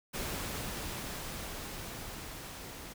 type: noise with level ramp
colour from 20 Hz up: pink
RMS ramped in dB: -37 to -46 dBFS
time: 0.13-2.94 s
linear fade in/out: 20 ms
effects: none